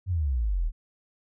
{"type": "exponential sweep", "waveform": "sine", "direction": "down", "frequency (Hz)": [98, 36.03], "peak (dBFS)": -23, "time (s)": [0.06, 0.72], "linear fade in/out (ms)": 50, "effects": []}